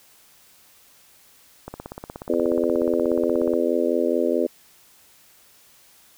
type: click train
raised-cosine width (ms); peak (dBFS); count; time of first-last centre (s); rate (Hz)
1; -19; 32; 1.68-3.536; 16.7
type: harmonic tone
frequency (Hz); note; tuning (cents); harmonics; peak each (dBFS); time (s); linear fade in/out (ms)
84.7; E2; +48; 3 / 4 / 5 / 6 / 7; -26 / -24 / -25 / -25 / -26; 2.29-4.47; 10
effects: white hiss -54 dBFS RMS until 6.17 s